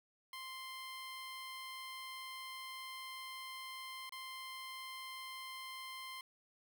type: tone with dropouts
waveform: 15% pulse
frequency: 1046.5 Hz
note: C6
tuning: in tune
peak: -39 dBFS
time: 0.33-6.21 s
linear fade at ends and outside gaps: 2 ms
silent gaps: 4.094-4.122 s
effects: none